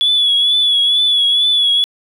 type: tone with vibrato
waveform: sine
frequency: 3407 Hz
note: G#7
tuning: 44 cents sharp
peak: -9 dBFS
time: 0.01-1.84 s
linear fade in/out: 0 ms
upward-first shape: triangle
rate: 2.2 Hz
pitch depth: 53 cents each way
effects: tanh soft clip ceiling -6 dBFS + 8-bit